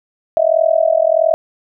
sine tone with amplitude modulation, 648 Hz, E5, 30 cents flat, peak -6 dBFS, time 0.37-1.34 s, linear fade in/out 0 ms, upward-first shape sine, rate 41.5 Hz, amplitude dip 95%, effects none

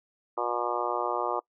harmonic tone, 120.5 Hz, B2, 42 cents flat, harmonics 3 / 4 / 5 / 6 / 7 / 8 / 9 / 10, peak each -35 / -35 / -35 / -35 / -35 / -35 / -35 / -35 dBFS, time 0.37-1.4 s, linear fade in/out 10 ms, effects noise-tail reverb RT60 0.1 s tail -24 dB re dry

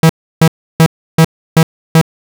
45% pulse tone bursts, 161.6 Hz, E3, 34 cents flat, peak -3 dBFS, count 6, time 0.03-2.014 s, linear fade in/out 2 ms, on 64 ms, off 320 ms, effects none

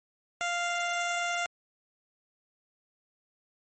15% pulse tone, 697 Hz, F5, 4 cents flat, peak -22 dBFS, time 0.41-1.46 s, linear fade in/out 0 ms, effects MP3 32 kbps

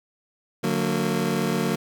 25% pulse chord, D augmented, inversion none, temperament just, 146.83 / 183.54 / 229.4 Hz, D3 / F#3 / A#3, 0 / -14 / -28 cents, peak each -25 / -22 / -22 dBFS, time 0.63-1.76 s, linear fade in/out 10 ms, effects none

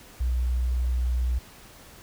sine tone, 61.74 Hz, B1, in tune, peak -22 dBFS, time 0.2-1.39 s, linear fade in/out 10 ms, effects pink hiss -49 dBFS RMS until 2.02 s

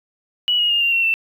triangle tone with pitch steps, 2935 / 2881 / 2828 / 2777 / 2726 / 2676 Hz, F#7 / F#7 / F7 / F7 / F7 / E7, -15 / -47 / +21 / -10 / -43 / +25 cents, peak -11 dBFS, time 0.48-1.14 s, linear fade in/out 0 ms, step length 110 ms, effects tanh soft clip ceiling -13 dBFS

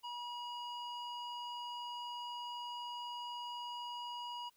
square tone with low-pass filter, 964 Hz, B5, 42 cents flat, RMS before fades -44 dBFS, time 0.03-4.5 s, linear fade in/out 20 ms, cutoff 3800 Hz, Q 2.7, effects white hiss -73 dBFS RMS until 4.56 s

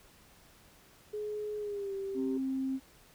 sine tone with pitch glide, 421.3 to 390.8 Hz, G#4 to G4, +25 to -5 cents, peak -34 dBFS, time 1.13-2.38 s, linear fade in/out 10 ms, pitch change -130 cents, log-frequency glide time 1.58-1.93 s
sine tone, 265.3 Hz, C4, 24 cents sharp, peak -30 dBFS, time 2.14-2.8 s, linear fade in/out 50 ms
effects tanh soft clip ceiling -23 dBFS + pink hiss -60 dBFS RMS until 3.14 s

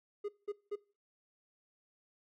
triangle tone bursts, 411.7 Hz, G#4, 15 cents flat, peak -33 dBFS, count 3, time 0.24-0.758 s, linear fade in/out 10 ms, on 46 ms, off 190 ms, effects noise-tail reverb RT60 0.4 s tail -22 dB re dry

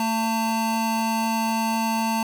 square tone pair together, 224.5 / 898 Hz, A3 / A5, +35 / +35 cents, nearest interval 2 octaves, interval 2400 cents, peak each -25 dBFS, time 0-2.23 s, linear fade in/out 2 ms, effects none

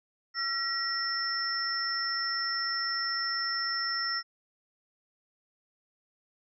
sine tone cluster, 1357 / 1906 / 5350 Hz, E6 / A#6 / E8, +50 / +38 / +25 cents, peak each -35 / -34 / -31 dBFS, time 0.34-4.23 s, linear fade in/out 50 ms, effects none

